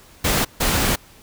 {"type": "noise bursts at uneven times", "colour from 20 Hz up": "pink", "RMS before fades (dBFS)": -19, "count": 2, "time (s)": [[0.24, 0.45], [0.6, 0.96]], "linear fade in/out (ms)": 10, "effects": ["pink hiss -48 dBFS RMS until 1.22 s"]}